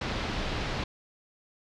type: low-pass noise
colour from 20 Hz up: pink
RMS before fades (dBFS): -32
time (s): 0.01-0.84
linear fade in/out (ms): 5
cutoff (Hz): 4700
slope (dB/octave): 24
effects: none